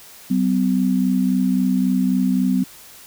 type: tone pair together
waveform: sine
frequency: 190.28 / 254 Hz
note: F#3 / B3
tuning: +49 / +49 cents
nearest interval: perfect fourth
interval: 500 cents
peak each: -18 dBFS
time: 0.3-2.64 s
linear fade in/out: 10 ms
effects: white hiss -43 dBFS RMS until 3.06 s